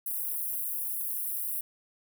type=high-pass noise; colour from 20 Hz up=white; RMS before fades=-33 dBFS; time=0.06-1.61 s; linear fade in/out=5 ms; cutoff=10000 Hz; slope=48 dB/octave; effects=none

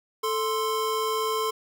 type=tone pair together; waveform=square; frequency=440 / 1046.5 Hz; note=A4 / C6; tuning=0 / 0 cents; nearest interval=octave + minor third; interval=1500 cents; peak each=-28 dBFS; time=0.23-1.51 s; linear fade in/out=10 ms; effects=none

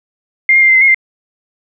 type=tone with pitch steps; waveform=sine; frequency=2110 / 2127 / 2099 / 2080 / 2060 / 2158 / 2092 Hz; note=C7 / C7 / C7 / C7 / C7 / C#7 / C7; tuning=+14 / +28 / +5 / -11 / -28 / -47 / -1 cents; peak=-5 dBFS; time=0.49-0.945 s; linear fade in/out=2 ms; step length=65 ms; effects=none

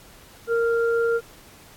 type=tone pair together; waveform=sine; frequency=463.8 / 1392.1 Hz; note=A#4 / F6; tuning=-9 / -6 cents; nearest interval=octave + perfect fifth; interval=1903 cents; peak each=-19 / -27 dBFS; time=0.47-1.21 s; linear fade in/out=50 ms; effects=pink hiss -49 dBFS RMS until 1.76 s + AAC 64 kbps

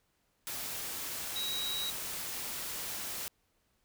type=tone in noise; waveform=sine; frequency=3848 Hz; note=B7; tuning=46 cents flat; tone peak=-34 dBFS; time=1.36-1.9 s; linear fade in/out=0 ms; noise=white; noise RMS=-39 dBFS; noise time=0.47-3.28 s; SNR=+2 dB; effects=pink hiss -75 dBFS RMS until 3.84 s

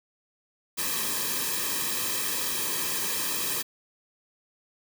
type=noise with comb filter; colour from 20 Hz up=white; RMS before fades=-29 dBFS; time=0.77-3.63 s; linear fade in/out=20 ms; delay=1.4 ms; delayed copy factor=-0.9; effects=none

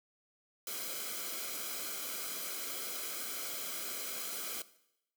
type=noise with comb filter; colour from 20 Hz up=white; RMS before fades=-40 dBFS; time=0.67-4.62 s; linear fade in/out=2 ms; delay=1.1 ms; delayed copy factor=-0.7; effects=noise-tail reverb RT60 0.8 s tail -17 dB re dry + high-pass 200 Hz 12 dB/octave

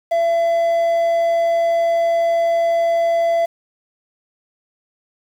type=tone with quantisation; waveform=triangle; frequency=673 Hz; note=E5; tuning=36 cents sharp; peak=-12 dBFS; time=0.11-3.46 s; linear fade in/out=10 ms; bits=7; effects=none

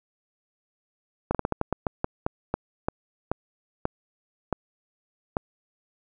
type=slowing click train; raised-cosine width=1 ms; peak=-10 dBFS; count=16; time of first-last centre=1.31-5.368 s; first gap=37 ms; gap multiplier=1.25; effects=none

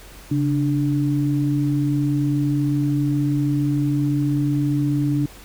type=tone pair together; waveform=sine; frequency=138.61 / 293.7 Hz; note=C#3 / D4; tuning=0 / 0 cents; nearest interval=octave + minor second; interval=1300 cents; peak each=-20 dBFS; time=0.31-5.26 s; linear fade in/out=5 ms; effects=added 45 Hz sine -43 dBFS peak until 5.44 s + pink hiss -44 dBFS RMS until 5.44 s

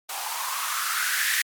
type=noise with band-pass filter sweep; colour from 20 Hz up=violet; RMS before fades=-27 dBFS; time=0.09-1.42 s; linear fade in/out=5 ms; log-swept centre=780 to 1900 Hz; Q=5.3; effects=MP3 96 kbps

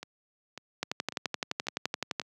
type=two click trains; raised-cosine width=0.2 ms; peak=-12 / -22 dBFS; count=17 / 5; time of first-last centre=0.83-2.198 / 0.03-2.216 s; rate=11.7 / 1.83 Hz; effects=high-pass 150 Hz 12 dB/octave

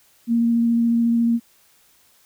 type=tone with vibrato; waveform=sine; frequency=233.1 Hz; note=A#3; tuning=in tune; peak=-15 dBFS; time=0.27-1.4 s; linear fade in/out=50 ms; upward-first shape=square; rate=14 Hz; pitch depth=8 cents each way; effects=white hiss -57 dBFS RMS until 2.25 s

